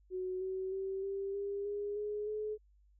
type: tone with pitch steps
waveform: sine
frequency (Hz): 370 / 377.6 / 385.3 / 393.1 / 401.2 / 409.4 / 417.7 / 426.2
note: F#4 / F#4 / G4 / G4 / G4 / G#4 / G#4 / G#4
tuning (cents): 0 / +35 / -30 / +5 / +40 / -25 / +10 / +45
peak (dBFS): -35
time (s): 0.1-2.58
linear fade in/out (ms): 50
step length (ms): 310
effects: added 50 Hz sine -63 dBFS peak until 2.99 s